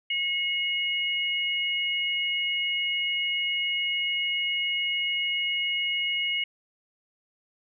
sine tone pair together, 2177 / 2885 Hz, C#7 / F#7, -32 / -44 cents, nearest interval perfect fourth, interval 488 cents, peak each -28 / -27 dBFS, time 0.1-6.44 s, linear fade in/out 5 ms, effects none

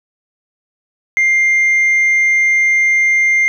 sine tone, 2100 Hz, C7, 6 cents sharp, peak -7 dBFS, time 1.17-3.48 s, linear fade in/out 0 ms, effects tanh soft clip ceiling -8 dBFS + 8-bit

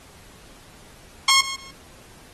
10% pulse tone with echo, 1081 Hz, C#6, 44 cents flat, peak -6 dBFS, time 1.28-1.41 s, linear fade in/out 5 ms, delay 150 ms, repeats 2, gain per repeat -14 dB, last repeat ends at 1.71 s, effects pink hiss -49 dBFS RMS until 2.33 s + AAC 32 kbps

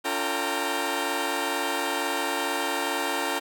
15% pulse tone cluster, 285.8 / 350.8 / 452.9 / 787 / 928 Hz, D4 / F4 / A#4 / G5 / A#5, -47 / +8 / -50 / +7 / -8 cents, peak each -26 dBFS, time 0.04-3.4 s, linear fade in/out 20 ms, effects none

